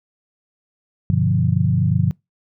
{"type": "chord", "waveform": "sine", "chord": "G dominant seventh", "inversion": "none", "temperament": "equal", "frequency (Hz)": [98, 123.47, 146.83, 174.61], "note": ["G2", "B2", "D3", "F3"], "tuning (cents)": [0, 0, 0, 0], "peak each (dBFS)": -20, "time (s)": [1.1, 2.11], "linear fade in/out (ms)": 0, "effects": ["noise-tail reverb RT60 0.2 s tail -25 dB re dry"]}